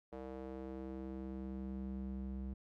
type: tone with band-pass filter sweep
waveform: square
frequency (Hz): 65.41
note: C2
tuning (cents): 0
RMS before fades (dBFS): -44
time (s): 0.12-2.54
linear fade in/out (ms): 10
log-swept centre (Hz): 520 to 140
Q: 1.6
effects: none